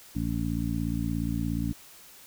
harmonic tone, 57 Hz, A#1, 38 cents flat, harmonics 1 / 2 / 3 / 4 / 5, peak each -33 / -33 / -33 / -33 / -33 dBFS, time 0.15-1.73 s, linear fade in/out 10 ms, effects white hiss -51 dBFS RMS until 2.26 s

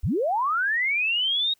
sine linear sweep, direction up, 38.89 to 3801 Hz, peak -21 dBFS, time 0.03-1.54 s, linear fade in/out 10 ms, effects white hiss -66 dBFS RMS until 1.59 s

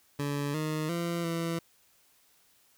20% pulse tone with pitch steps, 143.4 / 155 / 170.5 / 166.9 Hz, D3 / D#3 / F3 / E3, -41 / -6 / -41 / +22 cents, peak -25 dBFS, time 0.19-1.59 s, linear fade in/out 5 ms, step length 350 ms, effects white hiss -65 dBFS RMS until 2.77 s

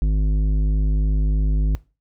triangle tone with tanh clipping, 51.6 Hz, G#1, 10 cents flat, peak -17 dBFS, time 0.02-1.75 s, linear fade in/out 0 ms, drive 15 dB, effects noise-tail reverb RT60 0.3 s tail -20 dB re dry

